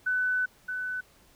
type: tone pair in turn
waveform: sine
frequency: 1500 / 1500 Hz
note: F#6 / F#6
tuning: +23 / +23 cents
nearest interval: unison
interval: 0 cents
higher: neither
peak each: -24 / -30 dBFS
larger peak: first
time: 0.06-0.46 / 0.68-1.01 s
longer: first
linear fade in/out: 10 ms
effects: pink hiss -60 dBFS RMS until 1.35 s